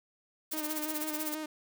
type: noise with tremolo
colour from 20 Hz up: blue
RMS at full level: -34 dBFS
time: 0.51-1.35 s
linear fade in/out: 10 ms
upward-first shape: sine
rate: 16 Hz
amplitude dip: 90%
type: tone with vibrato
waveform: sawtooth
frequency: 307.1 Hz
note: D#4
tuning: 23 cents flat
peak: -32 dBFS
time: 0.53-1.46 s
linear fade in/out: 5 ms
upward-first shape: square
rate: 6.1 Hz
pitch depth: 23 cents each way
effects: none